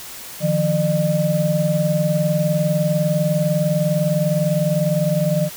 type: tone cluster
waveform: sine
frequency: 153 / 172.9 / 603 Hz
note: D#3 / F3 / D5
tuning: -29 / -17 / +46 cents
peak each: -20 dBFS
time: 0.4-5.5 s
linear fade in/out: 50 ms
effects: white hiss -35 dBFS RMS until 5.56 s